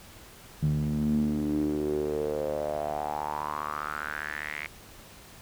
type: tone with band-pass filter sweep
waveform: sawtooth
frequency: 74.9 Hz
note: D2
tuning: 35 cents sharp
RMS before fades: -30 dBFS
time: 0.62-4.67 s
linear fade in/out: 10 ms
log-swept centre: 160 to 2200 Hz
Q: 6.5
effects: pink hiss -50 dBFS RMS until 5.41 s